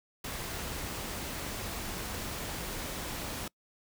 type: noise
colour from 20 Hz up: pink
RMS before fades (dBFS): -38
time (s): 0.24-3.48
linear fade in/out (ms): 5
effects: noise-tail reverb RT60 0.1 s tail -25 dB re dry